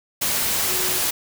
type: tone in noise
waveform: sine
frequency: 368.3 Hz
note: F#4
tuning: 8 cents flat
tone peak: -32 dBFS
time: 0.68-0.99 s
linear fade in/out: 10 ms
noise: white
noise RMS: -22 dBFS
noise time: 0.21-1.11 s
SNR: -13 dB
effects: none